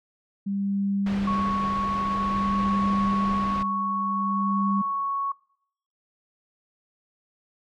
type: tone with tremolo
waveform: sine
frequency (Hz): 198.4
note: G3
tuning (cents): +21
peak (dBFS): -22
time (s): 0.46-4.82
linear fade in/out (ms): 10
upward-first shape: sine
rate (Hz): 0.51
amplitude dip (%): 65
type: noise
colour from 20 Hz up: pink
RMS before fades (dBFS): -34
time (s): 1.06-3.63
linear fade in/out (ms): 5
type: tone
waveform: sine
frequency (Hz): 1108.7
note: C#6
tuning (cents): 0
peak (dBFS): -24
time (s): 1.27-5.32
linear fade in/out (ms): 5
effects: noise-tail reverb RT60 0.7 s tail -24 dB re dry + low-pass 3000 Hz 12 dB/octave